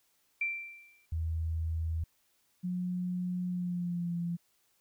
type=tone with exponential decay; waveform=sine; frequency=2351 Hz; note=D7; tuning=1 cent sharp; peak=-27 dBFS; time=0.41-1.06 s; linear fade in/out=5 ms; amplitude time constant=140 ms
type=tone; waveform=sine; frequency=81.1 Hz; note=E2; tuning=28 cents flat; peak=-30 dBFS; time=1.12-2.04 s; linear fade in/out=5 ms
type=tone with pitch glide; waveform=sine; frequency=180 to 171.57 Hz; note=F#3 to F3; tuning=-47 to -30 cents; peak=-31 dBFS; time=2.63-4.37 s; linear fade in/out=20 ms; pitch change=-83 cents; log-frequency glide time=3.48-4.14 s
effects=white hiss -72 dBFS RMS until 4.8 s